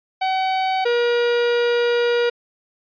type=tone pair in turn; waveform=45% pulse; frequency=758 / 477.5 Hz; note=F#5 / A#4; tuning=+42 / +42 cents; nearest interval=minor sixth; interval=800 cents; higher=first; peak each=-18 / -16 dBFS; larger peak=second; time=0.21-0.85 / 0.85-2.3 s; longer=second; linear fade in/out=10 ms; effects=resampled to 11025 Hz